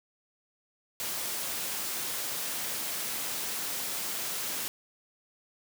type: high-pass noise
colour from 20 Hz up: white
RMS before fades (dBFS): -34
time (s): 1-4.68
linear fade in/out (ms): 0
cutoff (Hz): 130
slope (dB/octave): 12
effects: none